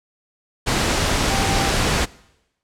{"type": "tone in noise", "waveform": "sine", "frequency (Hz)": 784, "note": "G5", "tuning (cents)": 0, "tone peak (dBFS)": -25, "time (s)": [1.29, 1.71], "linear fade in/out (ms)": 20, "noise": "pink", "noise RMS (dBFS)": -19, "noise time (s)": [0.66, 2.06], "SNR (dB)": -9, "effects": ["noise-tail reverb RT60 0.9 s tail -22 dB re dry", "low-pass 8000 Hz 12 dB/octave"]}